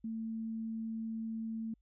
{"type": "tone", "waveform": "sine", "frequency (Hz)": 223.7, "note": "A3", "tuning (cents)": 29, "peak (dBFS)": -36, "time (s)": [0.04, 1.74], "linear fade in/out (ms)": 5, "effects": ["added 50 Hz sine -69 dBFS peak until 1.81 s"]}